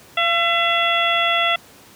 harmonic tone with a mistuned harmonic, 675 Hz, E5, 41 cents sharp, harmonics 1 / 2 / 3 / 4 / 5, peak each -22 / -22 / -22 / -22 / -22 dBFS, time 0.17-1.56 s, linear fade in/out 5 ms, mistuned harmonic 1, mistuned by +21 cents, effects pink hiss -46 dBFS RMS until 1.95 s + high-pass 100 Hz 12 dB/octave

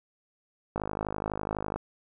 click train, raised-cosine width 1 ms, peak -17 dBFS, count 53, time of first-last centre 0.76-1.76 s, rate 52 Hz, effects none

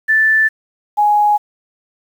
sine tone pair in turn, 1760 / 833.3 Hz, A6 / G#5, 0 / +6 cents, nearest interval octave + minor second, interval 1294 cents, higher first, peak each -9 dBFS, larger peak neither, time 0.08-0.49 / 0.97-1.38 s, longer neither, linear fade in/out 20 ms, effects 7-bit

